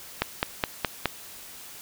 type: click train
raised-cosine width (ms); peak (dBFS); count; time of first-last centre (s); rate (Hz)
0.3; -6; 5; 0.22-1.057; 4.78
effects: white hiss -44 dBFS RMS until 1.81 s